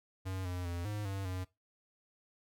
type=tone with pitch steps; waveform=square; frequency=94.3 / 89.8 / 86.6 / 104.7 / 97.6 / 92.3 Hz; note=F#2 / F2 / F2 / G#2 / G2 / F#2; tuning=+33 / +49 / -14 / +15 / -7 / -4 cents; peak=-37 dBFS; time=0.25-1.45 s; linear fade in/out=20 ms; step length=200 ms; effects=noise-tail reverb RT60 0.2 s tail -18 dB re dry